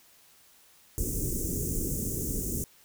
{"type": "band-stop noise", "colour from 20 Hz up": "pink", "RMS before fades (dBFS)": -31, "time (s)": [0.98, 2.64], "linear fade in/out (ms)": 0, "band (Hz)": [450, 6300], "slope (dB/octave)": 48, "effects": ["white hiss -59 dBFS RMS until 2.84 s"]}